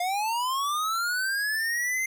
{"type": "linear sweep", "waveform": "square", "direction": "up", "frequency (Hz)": [698.5, 2093], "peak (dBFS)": -26, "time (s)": [0, 2.06], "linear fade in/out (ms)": 5, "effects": []}